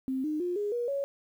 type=tone with pitch steps; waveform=sine; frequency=263 / 305.6 / 355.1 / 412.7 / 479.6 / 557.3 Hz; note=C4 / D#4 / F4 / G#4 / A#4 / C#5; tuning=+9 / -31 / +29 / -11 / +49 / +9 cents; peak=-28 dBFS; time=0.08-1.04 s; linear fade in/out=0 ms; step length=160 ms; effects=10-bit